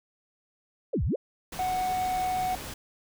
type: exponential two-way sweep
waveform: sine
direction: down then up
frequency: 636 to 54.6 to 636 Hz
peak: -24 dBFS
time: 0.93-1.16 s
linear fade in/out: 10 ms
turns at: 1.04 s
type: noise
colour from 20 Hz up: pink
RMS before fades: -39 dBFS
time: 1.52-2.74 s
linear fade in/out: 5 ms
type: tone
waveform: triangle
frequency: 740 Hz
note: F#5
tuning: in tune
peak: -24 dBFS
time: 1.59-2.55 s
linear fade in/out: 2 ms
effects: none